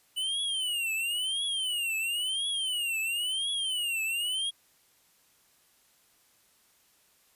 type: tone with vibrato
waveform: square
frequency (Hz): 2960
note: F#7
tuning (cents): 0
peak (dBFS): -29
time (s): 0.16-4.51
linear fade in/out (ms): 20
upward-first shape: triangle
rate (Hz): 0.97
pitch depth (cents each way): 230
effects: white hiss -65 dBFS RMS until 7.35 s + resampled to 32000 Hz